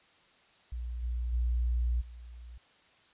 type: tone with level steps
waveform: sine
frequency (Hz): 59.8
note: A#1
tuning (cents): +45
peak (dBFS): -34 / -30 / -26 / -44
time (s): 0.72-2.58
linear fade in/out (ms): 5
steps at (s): 1.02 / 1.32 / 2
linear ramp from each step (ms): 20
effects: white hiss -63 dBFS RMS until 3.13 s + resampled to 8000 Hz